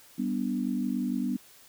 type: chord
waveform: sine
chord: G major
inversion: none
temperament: equal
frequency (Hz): 196 / 246.9 / 293.7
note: G3 / B3 / D4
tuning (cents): 0 / 0 / 0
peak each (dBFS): -32 / -29 / -34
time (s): 0.18-1.37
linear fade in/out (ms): 10
effects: white hiss -55 dBFS RMS until 1.68 s